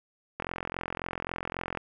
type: click train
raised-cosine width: 0.5 ms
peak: -17 dBFS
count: 61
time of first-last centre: 0.4-1.773 s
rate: 43.7 Hz
effects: none